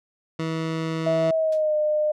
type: tone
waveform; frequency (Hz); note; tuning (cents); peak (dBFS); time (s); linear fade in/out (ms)
20% pulse; 161.6; E3; -34; -20; 0.39-1.31; 5
type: tone with pitch glide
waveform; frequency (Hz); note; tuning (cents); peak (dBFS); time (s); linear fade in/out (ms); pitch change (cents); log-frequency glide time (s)
sine; 650 to 606.5; E5 to D#5; -24 to -44; -19; 1.06-2.12; 10; -120; 1.29-1.76
type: noise with exponential decay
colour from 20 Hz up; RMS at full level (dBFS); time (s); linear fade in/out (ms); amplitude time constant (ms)
blue; -33; 1.52-1.64; 5; 26
effects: low-pass 5000 Hz 12 dB/octave